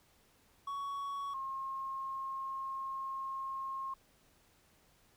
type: tone pair in turn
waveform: triangle / sine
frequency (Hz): 1118 / 1073.5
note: C#6 / C6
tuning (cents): +14 / +44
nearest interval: minor second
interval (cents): 70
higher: first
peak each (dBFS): -35 / -37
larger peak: first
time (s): 0.67-1.34 / 1.34-3.94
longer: second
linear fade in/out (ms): 5
effects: pink hiss -68 dBFS RMS until 5.16 s